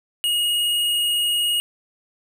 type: tone with vibrato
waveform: square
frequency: 2875 Hz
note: F7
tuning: 50 cents sharp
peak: -19 dBFS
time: 0.24-1.6 s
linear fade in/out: 0 ms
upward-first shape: sine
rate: 19 Hz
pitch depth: 10 cents each way
effects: none